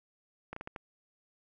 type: slowing click train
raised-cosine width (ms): 0.5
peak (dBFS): -25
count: 5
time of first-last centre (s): 0.53-0.762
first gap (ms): 34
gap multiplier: 1.37
effects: none